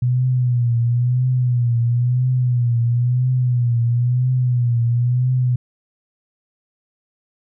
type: tone with vibrato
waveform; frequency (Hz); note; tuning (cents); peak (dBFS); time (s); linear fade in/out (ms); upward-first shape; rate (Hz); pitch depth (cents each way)
sine; 122.5; B2; -14; -14; 0.02-5.56; 5; triangle; 0.99; 83
effects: none